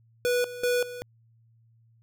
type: tone with tremolo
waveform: square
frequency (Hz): 490.1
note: B4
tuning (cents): -13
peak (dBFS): -23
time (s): 0.25-1.02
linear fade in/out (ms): 0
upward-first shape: square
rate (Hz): 2.6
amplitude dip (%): 80
effects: added 114 Hz sine -58 dBFS peak until 2.02 s